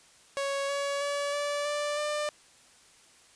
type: tone with pitch steps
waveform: sawtooth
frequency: 555 / 563.1 / 571.3 / 579.6 / 588 / 596.6 Hz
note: C#5 / C#5 / D5 / D5 / D5 / D5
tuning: +2 / +27 / -48 / -23 / +2 / +27 cents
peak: -25 dBFS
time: 0.37-2.29 s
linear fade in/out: 0 ms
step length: 320 ms
effects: white hiss -58 dBFS RMS until 3.35 s + resampled to 22050 Hz